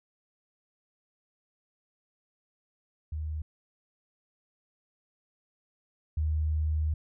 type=tone pair in turn; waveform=sine; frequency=77.3 / 77.3 Hz; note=D#2 / D#2; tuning=-11 / -11 cents; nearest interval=unison; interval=0 cents; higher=neither; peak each=-31 / -25 dBFS; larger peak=second; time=3.12-3.42 / 6.17-6.94 s; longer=second; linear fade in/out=5 ms; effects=none